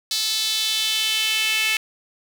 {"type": "tone with high-pass filter sweep", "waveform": "sawtooth", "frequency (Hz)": 437.1, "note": "A4", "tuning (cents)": -11, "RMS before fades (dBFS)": -22, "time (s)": [0.11, 1.77], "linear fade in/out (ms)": 2, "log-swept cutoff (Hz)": [4200, 2500], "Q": 3.4, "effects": []}